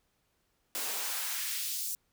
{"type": "noise with high-pass filter sweep", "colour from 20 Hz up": "white", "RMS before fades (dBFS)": -35, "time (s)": [0.75, 1.95], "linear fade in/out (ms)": 0, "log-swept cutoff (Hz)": [250, 7200], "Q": 1, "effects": ["pink hiss -75 dBFS RMS until 2.12 s"]}